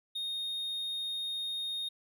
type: tone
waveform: triangle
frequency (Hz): 3703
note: A#7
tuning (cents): -12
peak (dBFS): -32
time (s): 0.15-1.89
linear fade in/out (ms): 10
effects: none